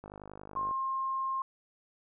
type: click train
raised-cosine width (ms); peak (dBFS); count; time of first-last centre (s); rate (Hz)
1; -31; 35; 0.04-0.711; 50.7
type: tone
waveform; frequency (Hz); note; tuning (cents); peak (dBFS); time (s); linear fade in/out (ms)
sine; 1064; C6; +29; -30; 0.56-1.42; 2
effects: none